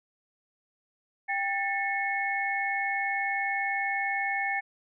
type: tone cluster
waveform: sine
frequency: 791 / 1780 / 2190 Hz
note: G5 / A6 / C#7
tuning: +15 / +20 / -22 cents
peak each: -31 dBFS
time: 1.28-4.61 s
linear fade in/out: 20 ms
effects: none